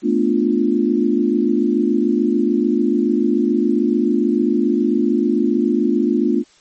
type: chord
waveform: sine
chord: B half-diminished seventh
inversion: third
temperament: equal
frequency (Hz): 220 / 246.9 / 293.7 / 349.2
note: A3 / B3 / D4 / F4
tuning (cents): 0 / 0 / 0 / 0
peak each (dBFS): -19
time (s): 0.02-6.44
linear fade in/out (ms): 50
effects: white hiss -52 dBFS RMS until 6.6 s + MP3 32 kbps